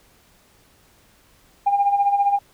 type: tone with tremolo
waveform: sine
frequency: 805 Hz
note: G5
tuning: 46 cents sharp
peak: -12 dBFS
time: 1.66-2.39 s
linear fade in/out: 10 ms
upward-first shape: sine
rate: 15 Hz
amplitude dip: 65%
effects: tanh soft clip ceiling -9 dBFS + pink hiss -56 dBFS RMS until 2.53 s